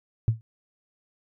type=tone with exponential decay; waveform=sine; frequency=112 Hz; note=A2; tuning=31 cents sharp; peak=-13 dBFS; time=0.28-0.41 s; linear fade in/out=0 ms; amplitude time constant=28 ms; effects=tanh soft clip ceiling -11 dBFS